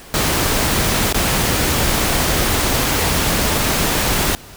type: noise with dropouts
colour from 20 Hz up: pink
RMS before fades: -17 dBFS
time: 0.14-4.35 s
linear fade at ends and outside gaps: 0 ms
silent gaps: 1.126-1.145 s
effects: pink hiss -39 dBFS RMS until 4.56 s